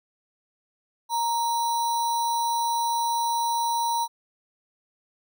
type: tone with sample-and-hold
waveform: sine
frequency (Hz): 932.3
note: A#5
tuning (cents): 0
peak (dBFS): -22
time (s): 1.09-4.08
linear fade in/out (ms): 50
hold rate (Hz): 4900
effects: none